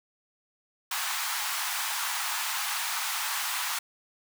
pink high-pass noise, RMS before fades -31 dBFS, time 0.91-3.79 s, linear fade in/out 5 ms, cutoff 810 Hz, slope 48 dB/octave, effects none

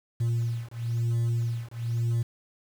sine beating tone pair, 116.5 / 117.5 Hz, A#2 / A#2, -1 / +14 cents, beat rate 1 Hz, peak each -26 dBFS, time 0.2-2.23 s, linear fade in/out 10 ms, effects tanh soft clip ceiling -22 dBFS + 8-bit

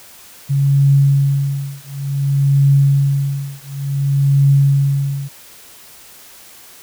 sine tone with tremolo, 139.2 Hz, C#3, 8 cents sharp, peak -7 dBFS, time 0.49-5.29 s, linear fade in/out 20 ms, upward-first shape triangle, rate 0.56 Hz, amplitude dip 100%, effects white hiss -41 dBFS RMS until 6.82 s

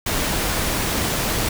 pink noise, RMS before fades -22 dBFS, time 0.06-1.49 s, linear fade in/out 5 ms, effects none

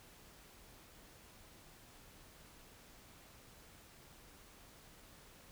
silence, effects pink hiss -60 dBFS RMS until 5.51 s

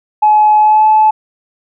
sine tone with pitch glide, 850 to 863.9 Hz, G#5 to A5, +40 to -32 cents, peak -4 dBFS, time 0.22-1.11 s, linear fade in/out 10 ms, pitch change +28 cents, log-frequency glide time 0.58-0.86 s, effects tanh soft clip ceiling 0 dBFS

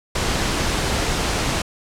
pink noise, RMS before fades -21 dBFS, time 0.15-1.62 s, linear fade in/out 5 ms, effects low-pass 8000 Hz 12 dB/octave

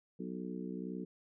harmonic tone with a mistuned harmonic, 61.74 Hz, B1, in tune, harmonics 3 / 4 / 5 / 6 / 7, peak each -42 / -44 / -46 / -48 / -49 dBFS, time 0.19-1.05 s, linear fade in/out 10 ms, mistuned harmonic 7, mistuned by +31 cents, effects none

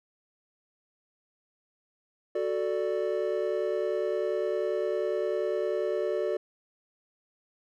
triangle chord, D major, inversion first, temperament equal, 370 / 440 / 587.3 Hz, F#4 / A4 / D5, 0 / 0 / 0 cents, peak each -29 dBFS, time 2.35-6.37 s, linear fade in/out 5 ms, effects none

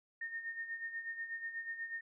sine tone with tremolo, 1832 Hz, A#6, 31 cents flat, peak -37 dBFS, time 0.21-2.01 s, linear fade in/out 5 ms, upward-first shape sine, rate 8.2 Hz, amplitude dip 65%, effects none

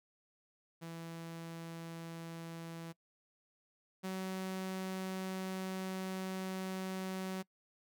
sawtooth tone pair in turn, 165.9 / 188.33 Hz, E3 / F#3, +11 / +31 cents, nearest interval major second, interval 220 cents, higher second, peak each -40 / -34 dBFS, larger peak second, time 0.81-2.93 / 4.03-7.43 s, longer second, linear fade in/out 20 ms, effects noise-tail reverb RT60 0.1 s tail -24 dB re dry

